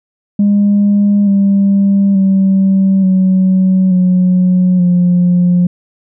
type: tone with pitch steps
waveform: sine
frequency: 203.4 / 197.95 / 192.65 / 187.49 / 182.47 / 177.58 Hz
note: G#3 / G3 / G3 / F#3 / F#3 / F3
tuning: -36 / +17 / -30 / +23 / -24 / +29 cents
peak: -5 dBFS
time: 0.39-5.67 s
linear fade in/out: 5 ms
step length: 880 ms
effects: tanh soft clip ceiling -4 dBFS